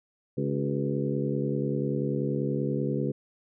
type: harmonic tone with a mistuned harmonic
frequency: 70.3 Hz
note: C#2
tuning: 25 cents sharp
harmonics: 2 / 3 / 4 / 5 / 6 / 7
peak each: -30 / -32 / -33 / -34 / -35 / -35 dBFS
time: 0.37-3.12 s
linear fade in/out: 10 ms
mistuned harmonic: 5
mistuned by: +73 cents
effects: none